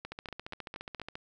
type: two click trains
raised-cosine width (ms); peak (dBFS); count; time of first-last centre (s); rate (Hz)
0.3; -24 / -24; 16 / 5; 0.12-1.154 / 0.05-0.998; 14.5 / 4.22
effects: none